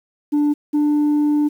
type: tone pair in turn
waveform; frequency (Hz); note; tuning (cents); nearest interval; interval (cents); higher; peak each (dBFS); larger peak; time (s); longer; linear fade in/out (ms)
sine; 293.9 / 296.1; D4 / D4; +1 / +14; unison; 13; second; -11; neither; 0.32-0.54 / 0.73-1.49; second; 20
effects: tanh soft clip ceiling -13 dBFS + 8-bit